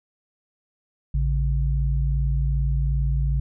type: tone pair together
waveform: sine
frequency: 55.99 / 138.59 Hz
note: A1 / C#3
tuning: +31 / 0 cents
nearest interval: octave + major third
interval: 1569 cents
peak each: -20 / -25 dBFS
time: 1.14-3.4 s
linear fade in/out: 5 ms
effects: none